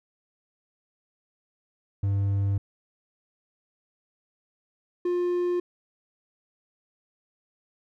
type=tone pair in turn; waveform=triangle; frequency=99.3 / 353.9 Hz; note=G2 / F4; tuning=+23 / +23 cents; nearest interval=octave + minor seventh; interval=2200 cents; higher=second; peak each=-20 / -21 dBFS; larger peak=first; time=2.03-2.58 / 5.05-5.6 s; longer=neither; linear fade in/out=5 ms; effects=none